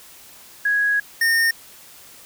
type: tone pair in turn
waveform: sine / square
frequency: 1661.2 / 1829.6 Hz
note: G#6 / A#6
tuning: 0 / -33 cents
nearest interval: major second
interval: 167 cents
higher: second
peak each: -16 dBFS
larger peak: neither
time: 0.65-1 / 1.21-1.51 s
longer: first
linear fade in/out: 5 ms
effects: white hiss -45 dBFS RMS until 2.25 s